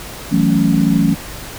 sine chord, F# minor seventh, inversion third, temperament equal with one note detuned, 164.81 / 187.8 / 220 / 277.2 Hz, E3 / F#3 / A3 / C#4, 0 / +26 / 0 / 0 cents, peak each -16 dBFS, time 0.31-1.15 s, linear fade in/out 20 ms, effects added 50 Hz sine -39 dBFS peak until 1.58 s + pink hiss -31 dBFS RMS until 1.58 s

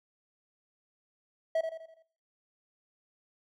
triangle tone with echo, 648 Hz, E5, 30 cents flat, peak -23 dBFS, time 1.55-1.61 s, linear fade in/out 5 ms, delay 83 ms, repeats 5, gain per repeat -7 dB, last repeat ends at 2.025 s, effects noise-tail reverb RT60 0.5 s tail -19 dB re dry

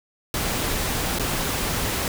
pink noise with dropouts, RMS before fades -25 dBFS, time 0.34-2.08 s, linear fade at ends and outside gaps 1 ms, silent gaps 1.187-1.196 s, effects none

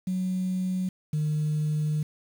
sine tone pair in turn, 185 / 152.12 Hz, F#3 / D#3, 0 / -39 cents, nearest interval minor third, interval 339 cents, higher first, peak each -24 / -22 dBFS, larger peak second, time 0.07-0.89 / 1.13-2.03 s, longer second, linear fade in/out 5 ms, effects tanh soft clip ceiling -21 dBFS + 8-bit

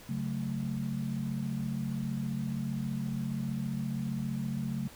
sine chord, F# minor, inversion second, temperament equal, 138.59 / 185 / 220 Hz, C#3 / F#3 / A3, 0 / 0 / 0 cents, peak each -35 / -37 / -35 dBFS, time 0.09-4.88 s, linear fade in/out 5 ms, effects added 60 Hz sine -58 dBFS peak until 4.95 s + pink hiss -52 dBFS RMS until 4.95 s

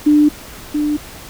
sine tone with echo, 297.7 Hz, D4, 24 cents sharp, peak -7 dBFS, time 0.06-0.29 s, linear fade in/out 10 ms, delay 680 ms, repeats 1, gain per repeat -7 dB, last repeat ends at 0.97 s, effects pink hiss -35 dBFS RMS until 1.29 s

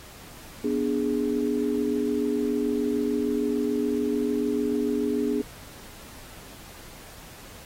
sine chord, G# diminished, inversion first, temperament equal, 246.9 / 293.7 / 415.3 Hz, B3 / D4 / G#4, 0 / 0 / 0 cents, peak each -27 dBFS, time 0.64-5.42 s, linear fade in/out 5 ms, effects pink hiss -46 dBFS RMS until 7.65 s + AAC 48 kbps

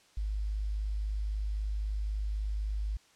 sine tone with quantisation, 51.9 Hz, G#1, in tune, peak -30 dBFS, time 0.17-2.97 s, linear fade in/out 5 ms, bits 10, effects white hiss -63 dBFS RMS until 3.15 s + low-pass 7000 Hz 12 dB/octave

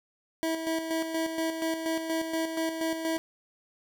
25% pulse tone with tremolo, 324.4 Hz, E4, 28 cents flat, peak -23 dBFS, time 0.43-3.18 s, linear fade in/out 0 ms, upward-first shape square, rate 4.2 Hz, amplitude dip 50%, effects none

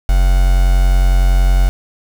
triangle tone with quantisation, 45.4 Hz, F#1, 32 cents flat, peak -6 dBFS, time 0.09-1.69 s, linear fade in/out 0 ms, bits 4, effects none

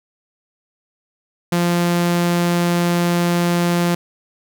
sawtooth tone, 173.5 Hz, F3, 11 cents flat, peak -11 dBFS, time 1.52-3.95 s, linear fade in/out 5 ms, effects none

